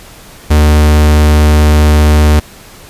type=tone; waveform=45% pulse; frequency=75.4 Hz; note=D2; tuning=46 cents sharp; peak=-4 dBFS; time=0.5-2.4 s; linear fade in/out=10 ms; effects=pink hiss -35 dBFS RMS until 2.89 s + resampled to 32000 Hz